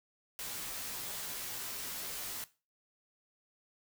white noise with comb filter, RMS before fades -41 dBFS, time 0.39-2.44 s, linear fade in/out 0 ms, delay 14 ms, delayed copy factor -0.9, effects noise-tail reverb RT60 0.3 s tail -17 dB re dry

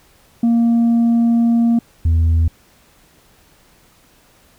sine tone pair in turn, 233.1 / 81.8 Hz, A#3 / E2, 0 / -13 cents, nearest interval octave + tritone, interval 1813 cents, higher first, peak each -8 dBFS, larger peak neither, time 0.43-1.79 / 2.05-2.48 s, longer first, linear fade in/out 5 ms, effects tanh soft clip ceiling -10 dBFS + pink hiss -52 dBFS RMS until 4.58 s

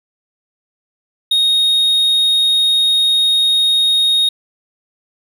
triangle tone, 3729 Hz, A#7, in tune, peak -9 dBFS, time 1.31-4.29 s, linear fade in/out 5 ms, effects none

